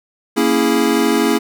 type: chord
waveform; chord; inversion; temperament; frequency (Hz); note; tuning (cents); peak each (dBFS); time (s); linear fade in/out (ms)
square; A# half-diminished seventh; none; equal; 233.1 / 277.2 / 329.6 / 415.3; A#3 / C#4 / E4 / G#4; 0 / 0 / 0 / 0; -19; 0.36-1.39; 20
effects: none